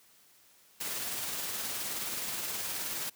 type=noise with tremolo; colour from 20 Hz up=white; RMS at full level=-35 dBFS; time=0.8-3.1 s; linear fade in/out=10 ms; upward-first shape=sine; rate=19 Hz; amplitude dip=25%; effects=white hiss -62 dBFS RMS until 3.15 s + high-pass 80 Hz 12 dB/octave